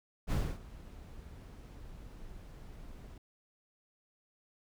brown noise with ADSR envelope, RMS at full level -29 dBFS, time 0.27-3.18 s, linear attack 48 ms, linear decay 260 ms, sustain -20 dB, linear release 4 ms, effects none

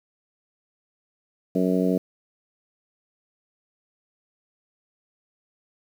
harmonic tone, 92.4 Hz, F#2, 2 cents flat, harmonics 2 / 3 / 4 / 5 / 6 / 7, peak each -23 / -24 / -29 / -27 / -32 / -31 dBFS, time 1.55-1.98 s, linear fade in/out 5 ms, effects 8-bit

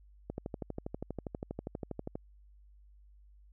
click train, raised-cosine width 2 ms, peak -24 dBFS, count 24, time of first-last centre 0.3-2.155 s, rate 12.4 Hz, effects added 50 Hz sine -56 dBFS peak until 3.52 s

